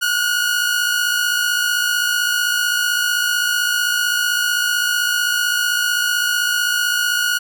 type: tone pair together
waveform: sawtooth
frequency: 1436 / 1491.7 Hz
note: F6 / F#6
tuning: +48 / +14 cents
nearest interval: minor second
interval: 66 cents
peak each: -14 / -18 dBFS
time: 0.01-7.39 s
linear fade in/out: 20 ms
effects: none